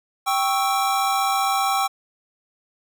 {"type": "chord", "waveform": "square", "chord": "C# diminished", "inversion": "second", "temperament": "equal", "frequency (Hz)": [784, 1108.7, 1318.5], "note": ["G5", "C#6", "E6"], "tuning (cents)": [0, 0, 0], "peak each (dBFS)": [-22, -26, -26], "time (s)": [0.26, 1.88], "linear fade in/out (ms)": 20, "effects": []}